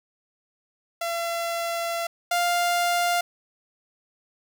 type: tone pair in turn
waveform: sawtooth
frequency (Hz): 678 / 699.5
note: E5 / F5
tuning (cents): +49 / +3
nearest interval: minor second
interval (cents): 54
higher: second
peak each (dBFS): -22 / -17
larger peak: second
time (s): 1.01-2.07 / 2.31-3.21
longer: first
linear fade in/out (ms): 5
effects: 9-bit